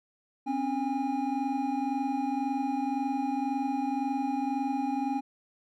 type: tone cluster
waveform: triangle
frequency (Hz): 259.6 / 281.5 / 814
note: C4 / C#4 / G#5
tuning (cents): -13 / +27 / -35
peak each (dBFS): -30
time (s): 0.46-5.21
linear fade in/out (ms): 20
effects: none